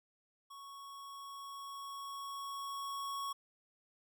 square tone with level ramp, 1108.7 Hz, C#6, in tune, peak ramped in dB -50 to -38 dBFS, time 0.5-3.33 s, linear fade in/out 10 ms, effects none

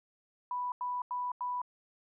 sine tone bursts, 987.8 Hz, B5, in tune, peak -32 dBFS, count 4, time 0.51-1.617 s, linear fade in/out 2 ms, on 210 ms, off 89 ms, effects none

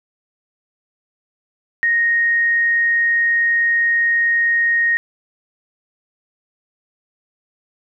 sine tone, 1864.7 Hz, A#6, in tune, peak -13 dBFS, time 1.83-4.97 s, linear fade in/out 0 ms, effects none

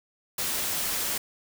white noise, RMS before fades -29 dBFS, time 0.38-1.18 s, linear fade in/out 5 ms, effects none

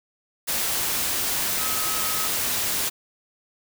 sine tone in noise, 1276 Hz, D#6, 43 cents sharp, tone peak -33 dBFS, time 1.58-2.28 s, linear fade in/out 20 ms, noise white, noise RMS -25 dBFS, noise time 0.47-2.9 s, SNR -11 dB, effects none

